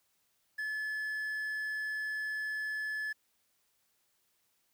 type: tone with quantisation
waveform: triangle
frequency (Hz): 1725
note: A6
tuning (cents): -35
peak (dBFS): -32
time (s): 0.58-3.13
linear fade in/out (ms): 10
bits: 10
effects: white hiss -75 dBFS RMS until 4.73 s